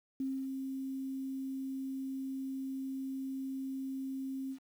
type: tone with ADSR envelope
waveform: sine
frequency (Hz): 266.8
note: C4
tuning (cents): +34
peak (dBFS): -32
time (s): 0.2-4.59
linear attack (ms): 3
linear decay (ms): 260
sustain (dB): -4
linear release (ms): 80
effects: 10-bit